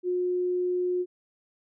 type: tone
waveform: sine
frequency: 360 Hz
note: F#4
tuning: 47 cents flat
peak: -24 dBFS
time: 0.03-1.06 s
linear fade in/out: 50 ms
effects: none